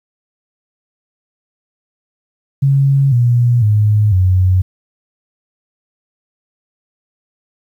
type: tone with pitch steps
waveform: sine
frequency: 137.8 / 120.66 / 105.65 / 92.5 Hz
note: C#3 / B2 / G#2 / F#2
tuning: -10 / -40 / +30 / 0 cents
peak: -8 dBFS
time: 2.62-4.62 s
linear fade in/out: 10 ms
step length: 500 ms
effects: 8-bit